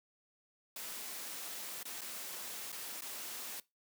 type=noise with dropouts; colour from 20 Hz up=white; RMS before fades=-44 dBFS; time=0.76-3.6 s; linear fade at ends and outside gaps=2 ms; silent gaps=1.831-1.853 / 2.009-2.016 / 2.719-2.726 / 3.008-3.02 s; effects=noise-tail reverb RT60 0.2 s tail -20 dB re dry + high-pass 200 Hz 12 dB/octave